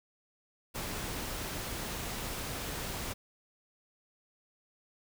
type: noise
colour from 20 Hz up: pink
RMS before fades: -38 dBFS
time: 0.74-3.14 s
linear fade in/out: 20 ms
effects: none